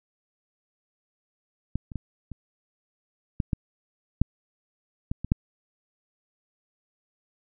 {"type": "clicks", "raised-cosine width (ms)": 5, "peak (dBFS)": [-14, -26, -18, -25, -12, -12, -6, -15, -19, -7], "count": 10, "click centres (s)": [1.756, 1.918, 1.957, 2.317, 3.402, 3.532, 4.216, 5.115, 5.246, 5.319], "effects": []}